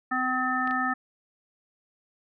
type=harmonic tone; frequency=255.6 Hz; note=C4; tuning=40 cents flat; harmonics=1 / 3 / 5 / 7; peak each=-31 / -31 / -28 / -29 dBFS; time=0.11-0.94 s; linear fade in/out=10 ms
type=clicks; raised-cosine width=0.3 ms; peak=-25 dBFS; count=2; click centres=0.675 / 0.71 s
effects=none